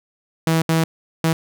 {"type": "tone bursts at uneven times", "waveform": "sawtooth", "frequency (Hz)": 162.4, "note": "E3", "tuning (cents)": -26, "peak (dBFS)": -11, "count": 3, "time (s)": [[0.47, 0.62], [0.69, 0.84], [1.24, 1.33]], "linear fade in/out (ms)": 2, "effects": []}